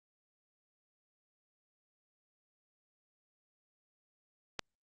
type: click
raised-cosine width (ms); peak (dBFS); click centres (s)
0.2; -17; 4.593
effects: Opus 48 kbps